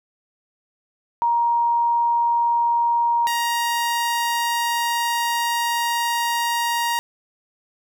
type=tone pair in turn; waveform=sine / sawtooth; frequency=941 / 941 Hz; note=A#5 / A#5; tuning=+16 / +16 cents; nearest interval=unison; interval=0 cents; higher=neither; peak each=-16 dBFS; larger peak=neither; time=1.22-3.27 / 3.27-6.99 s; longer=second; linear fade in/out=0 ms; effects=none